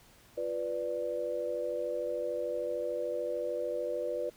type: chord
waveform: sine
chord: B diminished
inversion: second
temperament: equal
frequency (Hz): 349.2 / 493.9 / 587.3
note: F4 / B4 / D5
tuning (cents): 0 / 0 / 0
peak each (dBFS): -40 / -34 / -35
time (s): 0.37-4.3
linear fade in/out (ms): 10
effects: pink hiss -60 dBFS RMS until 4.36 s